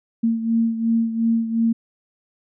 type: beating tone pair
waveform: sine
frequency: 227.6 / 230.4 Hz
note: A#3 / A#3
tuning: -41 / -20 cents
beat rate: 2.8 Hz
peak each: -18 / -24 dBFS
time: 0.23-1.73 s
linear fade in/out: 10 ms
effects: none